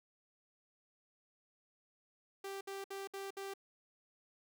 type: tone bursts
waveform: sawtooth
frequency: 392 Hz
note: G4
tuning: in tune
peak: -38 dBFS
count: 5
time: 2.44-3.538 s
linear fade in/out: 5 ms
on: 170 ms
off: 62 ms
effects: none